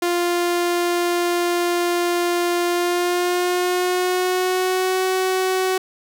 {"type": "tone with pitch glide", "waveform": "sawtooth", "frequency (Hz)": [349.2, 374.3], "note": ["F4", "F#4"], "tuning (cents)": [0, 20], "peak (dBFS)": -14, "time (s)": [0.02, 5.78], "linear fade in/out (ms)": 5, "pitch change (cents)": 120, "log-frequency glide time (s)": [2.66, 5.04], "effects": []}